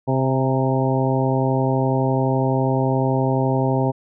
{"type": "harmonic tone with a mistuned harmonic", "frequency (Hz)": 131.8, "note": "C3", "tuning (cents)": 13, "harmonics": [1, 2, 3, 4, 5, 6, 7], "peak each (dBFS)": [-20, -23, -25, -26, -27, -28, -28], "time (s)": [0.07, 3.92], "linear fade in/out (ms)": 20, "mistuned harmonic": 6, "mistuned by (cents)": 42, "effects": []}